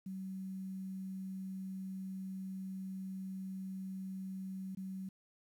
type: tone with dropouts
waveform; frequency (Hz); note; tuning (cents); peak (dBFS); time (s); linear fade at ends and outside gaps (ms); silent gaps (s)
sine; 190; F#3; +46; -40; 0.06-5.09; 5; 4.75-4.771
effects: 11-bit